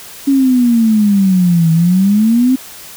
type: exponential two-way sweep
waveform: sine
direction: down then up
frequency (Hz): 279.7 to 160.8 to 264.9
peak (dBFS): -7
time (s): 0.27-2.56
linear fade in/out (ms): 10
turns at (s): 1.72
effects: white hiss -33 dBFS RMS until 2.96 s